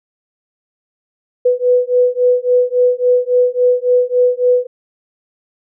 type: beating tone pair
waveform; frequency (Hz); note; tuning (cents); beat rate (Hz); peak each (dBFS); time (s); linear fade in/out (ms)
sine; 493.9 / 497.5; B4 / B4; 0 / +13; 3.6; -13; 1.45-4.67; 10
effects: none